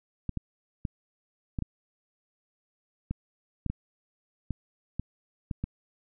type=clicks; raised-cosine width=5 ms; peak=-18 dBFS; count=12; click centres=0.293 / 0.373 / 0.852 / 1.588 / 1.623 / 3.11 / 3.663 / 3.7 / 4.507 / 4.996 / 5.512 / 5.64 s; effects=none